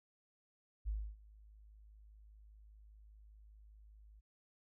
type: tone with ADSR envelope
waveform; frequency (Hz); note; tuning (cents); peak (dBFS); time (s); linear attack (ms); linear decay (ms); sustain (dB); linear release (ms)
sine; 52.5; G#1; +19; -34; 0.85-4.21; 30; 280; -23; 20
effects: none